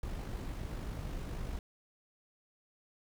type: noise with amplitude modulation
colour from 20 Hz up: brown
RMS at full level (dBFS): -38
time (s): 0.03-1.59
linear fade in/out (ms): 2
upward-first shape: sine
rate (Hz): 50.1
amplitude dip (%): 35
effects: none